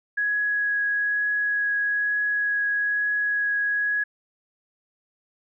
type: tone with vibrato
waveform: sine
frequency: 1668 Hz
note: G#6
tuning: 7 cents sharp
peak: -21 dBFS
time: 0.17-4.04 s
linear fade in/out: 10 ms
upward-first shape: triangle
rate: 1.1 Hz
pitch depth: 9 cents each way
effects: none